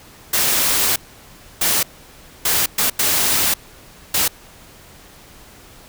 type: noise bursts at uneven times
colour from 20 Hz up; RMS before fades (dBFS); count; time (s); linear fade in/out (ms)
white; -17; 6; 0.33-0.96 / 1.61-1.83 / 2.45-2.66 / 2.78-2.9 / 2.99-3.54 / 4.14-4.28; 5
effects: pink hiss -44 dBFS RMS until 5.88 s